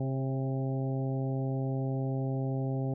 harmonic tone with a mistuned harmonic, 132.9 Hz, C3, 27 cents sharp, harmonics 1 / 2 / 3 / 4 / 5 / 6, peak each -30 / -36 / -40 / -42 / -44 / -46 dBFS, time 0-2.94 s, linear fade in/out 5 ms, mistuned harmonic 4, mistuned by +24 cents, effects none

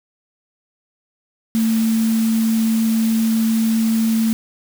sine tone in noise, 224.1 Hz, A3, 32 cents sharp, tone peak -14 dBFS, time 1.55-4.33 s, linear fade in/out 0 ms, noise white, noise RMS -31 dBFS, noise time 1.55-4.33 s, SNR +14 dB, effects none

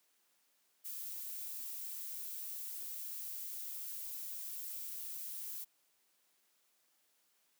violet noise, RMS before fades -44 dBFS, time 0.84-5.65 s, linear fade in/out 20 ms, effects white hiss -75 dBFS RMS until 7.59 s + high-pass 200 Hz 12 dB/octave

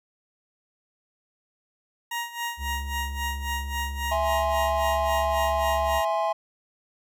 20% pulse tone with tremolo, 943 Hz, A#5, 20 cents sharp, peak -22 dBFS, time 2.11-6.05 s, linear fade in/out 5 ms, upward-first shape sine, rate 3.7 Hz, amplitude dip 80%
triangle tone, 69.5 Hz, C#2, 5 cents sharp, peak -28 dBFS, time 2.57-6.02 s, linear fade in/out 50 ms
triangle chord, E augmented, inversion none, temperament equal, 659.3 / 830.6 / 1046.5 Hz, E5 / G#5 / B#5, 0 / 0 / 0 cents, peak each -24 / -25 / -27 dBFS, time 4.11-6.33 s, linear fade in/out 10 ms
effects none

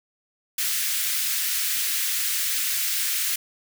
white high-pass noise, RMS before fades -25 dBFS, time 0.58-3.36 s, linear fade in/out 5 ms, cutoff 1600 Hz, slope 24 dB/octave, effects none

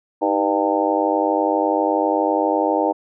harmonic tone with a mistuned harmonic, 100 Hz, G2, 35 cents sharp, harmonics 3 / 4 / 5 / 6 / 7 / 8 / 9, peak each -22 / -27 / -23 / -23 / -26 / -23 / -24 dBFS, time 0.21-2.93 s, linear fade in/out 20 ms, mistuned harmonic 3, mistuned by +69 cents, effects none

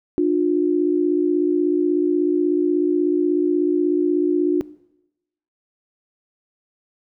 sine tone pair together, 300 / 356.4 Hz, D4 / F4, +37 / +35 cents, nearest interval minor third, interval 298 cents, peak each -18 dBFS, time 0.18-4.61 s, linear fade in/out 0 ms, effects noise-tail reverb RT60 0.9 s tail -21 dB re dry

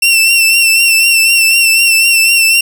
sawtooth tone with vibrato, 2702 Hz, E7, 42 cents sharp, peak -3 dBFS, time 0.02-2.61 s, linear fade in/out 5 ms, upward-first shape triangle, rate 4 Hz, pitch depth 46 cents each way, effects none

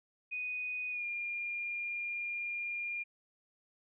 sine tone with pitch glide, 2486 to 2408 Hz, D#7 to D7, -2 to +43 cents, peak -35 dBFS, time 0.31-3.04 s, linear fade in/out 20 ms, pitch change -55 cents, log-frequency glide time 0.9-1.05 s, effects none

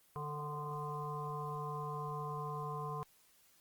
harmonic tone with a mistuned harmonic, 148.1 Hz, D3, 15 cents sharp, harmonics 1 / 3 / 5 / 7 / 8, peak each -42 / -46 / -49 / -42 / -53 dBFS, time 0.16-3.03 s, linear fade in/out 0 ms, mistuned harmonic 8, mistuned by +51 cents, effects white hiss -68 dBFS RMS until 3.6 s + Opus 24 kbps

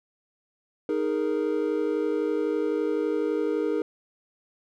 triangle chord, D# suspended fourth, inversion none, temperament just, 311.1 / 414.8 / 466.7 Hz, D#4 / G#4 / A#4, 0 / -2 / +2 cents, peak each -26 dBFS, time 0.89-3.82 s, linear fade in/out 2 ms, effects none

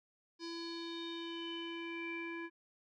square tone with low-pass filter sweep, 335.4 Hz, E4, 30 cents sharp, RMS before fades -43 dBFS, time 0.39-2.5 s, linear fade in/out 50 ms, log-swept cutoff 4900 to 2000 Hz, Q 7.7, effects none

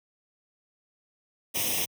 white noise with comb filter, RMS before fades -28 dBFS, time 1.54-1.86 s, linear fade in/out 20 ms, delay 0.34 ms, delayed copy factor +0.85, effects high-pass 80 Hz 12 dB/octave

